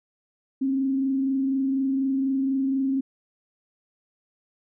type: tone with frequency modulation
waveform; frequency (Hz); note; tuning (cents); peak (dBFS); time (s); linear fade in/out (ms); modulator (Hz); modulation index
sine; 268.7; C4; +46; -21; 0.61-3.01; 10; 24.1; 0.27
effects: none